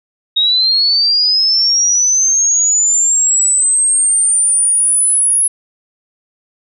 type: linear sweep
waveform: sine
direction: up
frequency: 3744 to 10570 Hz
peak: -9 dBFS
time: 0.36-5.48 s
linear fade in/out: 10 ms
effects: none